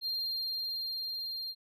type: tone with level ramp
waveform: triangle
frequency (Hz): 4194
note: C8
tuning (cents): +3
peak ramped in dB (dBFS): -30 to -35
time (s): 0.01-1.55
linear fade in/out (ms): 50
effects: none